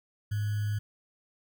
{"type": "tone with sample-and-hold", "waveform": "sine", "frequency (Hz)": 104.5, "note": "G#2", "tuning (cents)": 11, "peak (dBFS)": -27, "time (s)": [0.31, 0.79], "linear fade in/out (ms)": 10, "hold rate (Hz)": 1575, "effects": []}